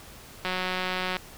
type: click train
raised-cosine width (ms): 0.3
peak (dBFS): -13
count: 133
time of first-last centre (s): 0.45-1.167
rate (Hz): 184
effects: pink hiss -47 dBFS RMS until 1.37 s